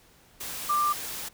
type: tone in noise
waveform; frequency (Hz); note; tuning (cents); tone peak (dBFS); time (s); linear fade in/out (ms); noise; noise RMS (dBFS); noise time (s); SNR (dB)
sine; 1186; D6; +17; -22; 0.69-0.93; 10; white; -36; 0.4-1.29; +11
effects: pink hiss -58 dBFS RMS until 1.33 s